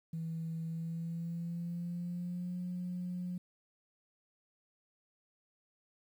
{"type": "tone with pitch glide", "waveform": "sine", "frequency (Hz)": [163.4, 179.22], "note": ["E3", "F3"], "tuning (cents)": [-15, 45], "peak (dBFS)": -35, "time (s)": [0.13, 3.38], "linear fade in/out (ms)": 5, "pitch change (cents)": 160, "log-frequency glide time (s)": [0.65, 2.56], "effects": ["tanh soft clip ceiling -32 dBFS", "11-bit"]}